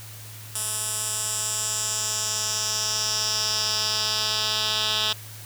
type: tone with band-pass filter sweep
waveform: 10% pulse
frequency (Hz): 215.4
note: A3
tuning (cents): -37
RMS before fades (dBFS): -26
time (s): 0.55-5.13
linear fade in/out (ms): 5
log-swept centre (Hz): 9300 to 3900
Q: 3.1
effects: added 108 Hz sine -41 dBFS peak until 5.45 s + white hiss -43 dBFS RMS until 5.45 s